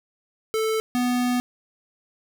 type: tone pair in turn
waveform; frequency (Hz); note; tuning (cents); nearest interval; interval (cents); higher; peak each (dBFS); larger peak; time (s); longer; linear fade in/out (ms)
square; 440 / 246.9; A4 / B3; 0 / 0; minor seventh; 1000; first; -22 / -21; second; 0.54-0.8 / 0.95-1.4; second; 0
effects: none